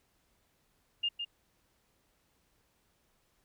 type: tone with echo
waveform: sine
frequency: 2821 Hz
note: F7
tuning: 17 cents sharp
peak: -28 dBFS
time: 1.03-1.09 s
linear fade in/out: 10 ms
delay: 160 ms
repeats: 1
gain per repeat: -6 dB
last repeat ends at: 1.25 s
effects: pink hiss -73 dBFS RMS until 3.44 s